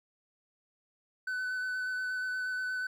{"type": "tone with vibrato", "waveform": "triangle", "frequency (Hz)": 1506, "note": "F#6", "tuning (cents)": 30, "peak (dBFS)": -30, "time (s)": [1.27, 2.87], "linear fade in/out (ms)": 5, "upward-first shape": "square", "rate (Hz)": 8.4, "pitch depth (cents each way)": 11, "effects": []}